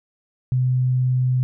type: tone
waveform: sine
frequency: 127.3 Hz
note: C3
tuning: 47 cents flat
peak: -16 dBFS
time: 0.52-1.43 s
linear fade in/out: 0 ms
effects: none